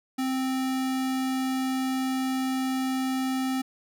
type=tone; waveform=square; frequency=261.6 Hz; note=C4; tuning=in tune; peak=-26 dBFS; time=0.18-3.62 s; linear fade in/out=10 ms; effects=none